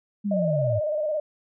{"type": "linear sweep", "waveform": "sine", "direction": "down", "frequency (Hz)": [210, 99.4], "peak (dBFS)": -23, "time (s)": [0.24, 0.8], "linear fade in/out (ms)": 20}
{"type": "tone with vibrato", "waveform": "sine", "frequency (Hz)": 610, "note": "D#5", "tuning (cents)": -34, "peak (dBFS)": -23, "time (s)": [0.31, 1.2], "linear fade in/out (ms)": 5, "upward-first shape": "square", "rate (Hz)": 18, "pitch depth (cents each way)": 46}
{"effects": []}